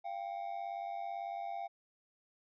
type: ring-modulated tone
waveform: triangle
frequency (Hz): 740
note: F#5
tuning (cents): 0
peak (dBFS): -33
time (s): 0.04-1.68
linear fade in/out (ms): 20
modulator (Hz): 49
effects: resampled to 11025 Hz